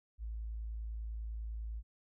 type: tone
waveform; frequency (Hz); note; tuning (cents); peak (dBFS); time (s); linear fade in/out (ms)
sine; 55; A1; 0; -38; 0.18-1.83; 50
effects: none